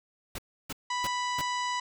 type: noise bursts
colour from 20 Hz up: pink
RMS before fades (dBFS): -36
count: 4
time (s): 0.35-1.416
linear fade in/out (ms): 5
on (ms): 34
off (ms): 310
type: harmonic tone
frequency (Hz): 987.8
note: B5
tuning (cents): 0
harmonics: 1 / 2 / 3 / 4 / 5 / 6 / 7 / 8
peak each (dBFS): -30 / -36 / -40 / -42 / -44 / -46 / -47 / -48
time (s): 0.9-1.8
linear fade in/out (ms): 5
effects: none